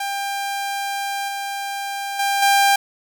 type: tone with level steps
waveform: sawtooth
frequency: 796 Hz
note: G5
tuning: 26 cents sharp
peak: -19 / -21 / -14 / -9 dBFS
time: 0-2.76 s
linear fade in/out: 5 ms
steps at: 1.28 / 2.19 / 2.42 s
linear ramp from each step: 5 ms
effects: none